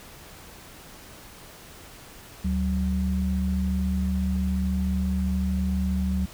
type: tone pair together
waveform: sine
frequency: 73.42 / 187.48 Hz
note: D2 / F#3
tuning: 0 / +23 cents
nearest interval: octave + major third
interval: 1623 cents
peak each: -25 dBFS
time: 2.44-6.26 s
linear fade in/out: 10 ms
effects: pink hiss -46 dBFS RMS until 6.33 s